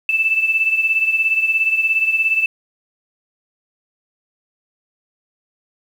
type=beating tone pair; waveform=sine; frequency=2637 / 2654 Hz; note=E7 / E7; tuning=0 / +11 cents; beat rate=17 Hz; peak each=-15 / -21 dBFS; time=0.09-2.46 s; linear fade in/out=2 ms; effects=7-bit